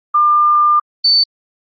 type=tone pair in turn; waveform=sine; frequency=1199 / 4527 Hz; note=D6 / C#8; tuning=+36 / +36 cents; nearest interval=octave + major seventh; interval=2300 cents; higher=second; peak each=-8 dBFS; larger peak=neither; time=0.14-0.8 / 1.04-1.24 s; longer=first; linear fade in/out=10 ms; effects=Opus 48 kbps